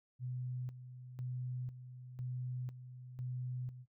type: tone with tremolo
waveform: sine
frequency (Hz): 125.7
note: B2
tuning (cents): +31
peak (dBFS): -38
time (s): 0.19-3.86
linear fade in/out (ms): 50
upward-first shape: square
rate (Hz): 1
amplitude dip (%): 70
effects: noise-tail reverb RT60 0.1 s tail -19 dB re dry